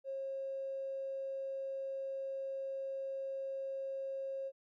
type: tone with tanh clipping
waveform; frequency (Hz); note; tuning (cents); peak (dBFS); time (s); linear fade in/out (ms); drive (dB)
triangle; 540; C#5; -45; -37; 0.04-4.52; 50; 2
effects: none